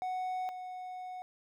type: tone pair in turn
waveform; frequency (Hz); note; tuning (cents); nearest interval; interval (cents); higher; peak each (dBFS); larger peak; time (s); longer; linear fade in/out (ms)
triangle; 740 / 735.7; F#5 / F#5; 0 / -10; unison; 10; first; -31 / -38; first; 0.02-0.49 / 0.49-1.22; second; 0
effects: none